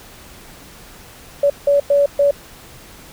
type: tone bursts at uneven times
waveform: sine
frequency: 569 Hz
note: C#5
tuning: 45 cents sharp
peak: -10 dBFS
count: 4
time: 1.43-1.5 / 1.67-1.8 / 1.9-2.06 / 2.19-2.31 s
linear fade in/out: 5 ms
effects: pink hiss -41 dBFS RMS until 3.12 s